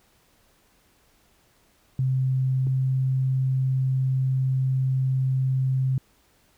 sine tone pair in turn, 130.81 / 131.39 Hz, C3 / C3, 0 / +8 cents, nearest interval unison, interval 8 cents, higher second, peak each -20 dBFS, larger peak neither, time 1.99-2.67 / 2.67-5.98 s, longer second, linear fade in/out 2 ms, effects pink hiss -62 dBFS RMS until 6.57 s

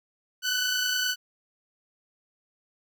15% pulse tone pair together, 1489.5 / 1519 Hz, F#6 / F#6, +11 / +45 cents, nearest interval unison, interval 34 cents, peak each -19 / -25 dBFS, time 0.42-1.16 s, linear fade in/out 50 ms, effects none

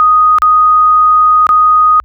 sine tone with dropouts, 1244.5 Hz, D#6, in tune, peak -4 dBFS, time 0-2 s, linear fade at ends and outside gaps 0 ms, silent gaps 0.385-0.42 / 1.468-1.491 s, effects added 60 Hz sine -36 dBFS peak until 2.04 s

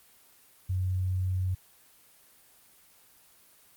sine tone, 92.5 Hz, F#2, in tune, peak -26 dBFS, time 0.69-1.55 s, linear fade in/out 10 ms, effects white hiss -59 dBFS RMS until 3.76 s + Opus 24 kbps

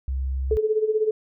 sine tone, 66.1 Hz, C2, 18 cents sharp, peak -23 dBFS, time 0.08-0.57 s, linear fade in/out 0 ms
sine tone with tremolo, 432.7 Hz, A4, 29 cents flat, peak -16 dBFS, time 0.51-1.11 s, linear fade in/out 2 ms, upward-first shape sine, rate 16 Hz, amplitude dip 75%
effects none

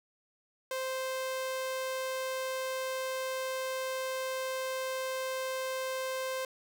sawtooth tone, 522 Hz, C5, 4 cents flat, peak -29 dBFS, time 0.71-6.45 s, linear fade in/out 2 ms, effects none

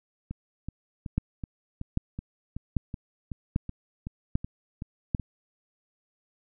two click trains, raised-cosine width 5 ms, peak -22 / -12 dBFS, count 14 / 6, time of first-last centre 0.31-5.197 / 1.18-5.148 s, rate 2.66 / 1.26 Hz, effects none

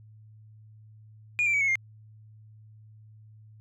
sine tone with pitch steps, 2437 / 2353 / 2271 / 2193 / 2117 Hz, D#7 / D7 / C#7 / C#7 / C7, -37 / +3 / +41 / -19 / +20 cents, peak -20 dBFS, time 1.39-1.755 s, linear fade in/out 0 ms, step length 73 ms, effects tanh soft clip ceiling -20 dBFS + added 108 Hz sine -49 dBFS peak until 3.6 s

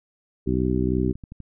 harmonic tone, 63 Hz, B1, 35 cents sharp, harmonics 1 / 2 / 3 / 4 / 5 / 6, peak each -27 / -27 / -27 / -27 / -27 / -27 dBFS, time 0.46-1.13 s, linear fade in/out 20 ms
click train, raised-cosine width 5 ms, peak -26 dBFS, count 6, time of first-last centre 0.99-1.403 s, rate 12.1 Hz
effects none

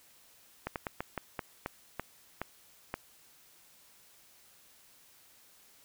slowing click train, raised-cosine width 0.5 ms, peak -19 dBFS, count 10, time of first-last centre 0.67-2.941 s, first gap 88 ms, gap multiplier 1.25, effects white hiss -61 dBFS RMS until 5.84 s

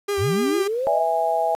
45% pulse tone with vibrato, 400 Hz, G4, 35 cents sharp, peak -21 dBFS, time 0.08-0.68 s, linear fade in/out 10 ms, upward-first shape triangle, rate 6.8 Hz, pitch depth 39 cents each way
sine linear sweep, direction up, 68 to 665 Hz, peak -21 dBFS, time 0.17-1.04 s, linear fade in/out 50 ms
harmonic tone, 164.4 Hz, E3, 4 cents flat, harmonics 3 / 4 / 5, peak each -28 / -21 / -22 dBFS, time 0.87-1.55 s, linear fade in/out 0 ms
effects resampled to 32000 Hz + 8-bit

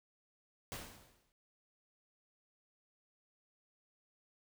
pink noise with exponential decay, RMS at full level -42 dBFS, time 0.72-1.32 s, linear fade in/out 0 ms, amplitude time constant 130 ms, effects none

